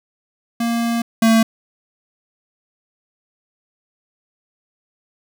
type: tone pair in turn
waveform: square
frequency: 233.1 / 225.3 Hz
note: A#3 / A3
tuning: 0 / +41 cents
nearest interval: minor second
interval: 59 cents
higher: first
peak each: -18 / -11 dBFS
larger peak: second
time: 0.6-1.02 / 1.22-1.43 s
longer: first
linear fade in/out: 5 ms
effects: none